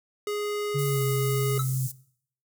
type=tone; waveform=square; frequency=415.3 Hz; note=G#4; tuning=in tune; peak=-28 dBFS; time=0.27-1.58 s; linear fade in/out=2 ms
type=tone with pitch glide; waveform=sine; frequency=141.8 to 130.78 Hz; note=C#3 to C3; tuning=+40 to 0 cents; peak=-24 dBFS; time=0.74-1.88 s; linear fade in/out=20 ms; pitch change=-140 cents; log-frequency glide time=0.86-1.04 s
type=high-pass noise; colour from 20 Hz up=pink; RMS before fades=-37 dBFS; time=0.78-1.92 s; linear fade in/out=10 ms; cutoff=7200 Hz; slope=24 dB/octave
type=tone with exponential decay; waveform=square; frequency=1300 Hz; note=E6; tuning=24 cents flat; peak=-27 dBFS; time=1.59-1.68 s; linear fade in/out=5 ms; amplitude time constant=18 ms
effects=noise-tail reverb RT60 0.6 s tail -19 dB re dry